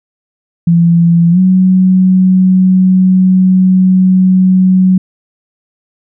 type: tone with pitch glide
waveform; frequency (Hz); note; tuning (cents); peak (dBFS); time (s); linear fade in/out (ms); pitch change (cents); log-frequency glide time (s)
sine; 169.6 to 186.02; E3 to F#3; +50 to +10; -4; 0.67-4.98; 5; +160; 1.31-1.39
effects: none